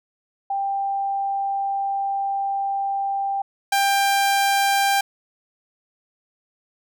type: tone pair in turn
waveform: sine / sawtooth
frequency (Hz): 790 / 793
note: G5 / G5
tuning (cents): +13 / +20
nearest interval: unison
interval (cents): 7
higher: second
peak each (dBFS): -21 / -13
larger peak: second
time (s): 0.5-3.42 / 3.72-5.01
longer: first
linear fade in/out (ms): 5
effects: none